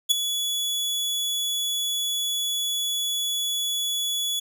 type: tone with ADSR envelope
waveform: sawtooth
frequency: 3400 Hz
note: G#7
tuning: 40 cents sharp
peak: -10 dBFS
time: 0.09-4.4 s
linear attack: 23 ms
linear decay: 9 ms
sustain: -11 dB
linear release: 10 ms
effects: none